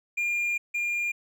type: tone pair in turn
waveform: triangle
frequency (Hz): 2407 / 2407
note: D7 / D7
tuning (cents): +42 / +42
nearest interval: unison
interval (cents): 0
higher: neither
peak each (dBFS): -23 / -24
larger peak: first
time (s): 0.17-0.58 / 0.74-1.12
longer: first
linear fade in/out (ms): 10
effects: none